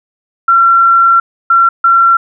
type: tone bursts at uneven times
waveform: sine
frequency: 1362 Hz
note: F6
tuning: 44 cents flat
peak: -4 dBFS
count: 3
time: 0.48-1.2 / 1.5-1.69 / 1.84-2.17 s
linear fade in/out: 5 ms
effects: none